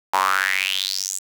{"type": "tone with high-pass filter sweep", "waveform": "sawtooth", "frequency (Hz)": 95.3, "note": "G2", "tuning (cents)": -48, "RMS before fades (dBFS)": -22, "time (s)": [0.13, 1.19], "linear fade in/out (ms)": 10, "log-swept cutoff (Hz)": [880, 7800], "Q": 5.9, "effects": ["7-bit"]}